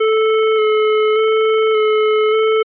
square tone with vibrato, 434.4 Hz, A4, 22 cents flat, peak -12 dBFS, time 0-2.63 s, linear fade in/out 10 ms, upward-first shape square, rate 0.86 Hz, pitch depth 16 cents each way, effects resampled to 8000 Hz

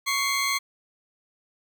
20% pulse tone pair together, 1108.7 / 2093 Hz, C#6 / C7, 0 / 0 cents, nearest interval major seventh, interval 1100 cents, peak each -21 dBFS, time 0.06-0.59 s, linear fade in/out 20 ms, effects none

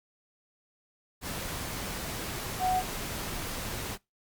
sine tone in noise, 740 Hz, F#5, in tune, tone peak -24 dBFS, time 2.59-2.83 s, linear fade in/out 50 ms, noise pink, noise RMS -36 dBFS, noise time 1.21-3.98 s, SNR +9 dB, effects noise-tail reverb RT60 0.2 s tail -22 dB re dry + Opus 48 kbps

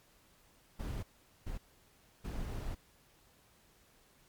brown noise bursts at uneven times, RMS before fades -39 dBFS, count 3, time 0.79-1.03 / 1.46-1.58 / 2.24-2.75 s, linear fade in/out 10 ms, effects pink hiss -66 dBFS RMS until 4.28 s + MP3 96 kbps

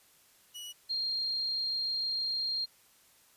sawtooth / sine tone pair in turn, 2928 / 4211 Hz, F#7 / C8, -19 / +10 cents, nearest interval tritone, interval 629 cents, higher second, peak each -38 / -30 dBFS, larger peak second, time 0.54-0.73 / 0.89-2.66 s, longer second, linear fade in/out 20 ms, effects white hiss -63 dBFS RMS until 3.36 s + resampled to 32000 Hz

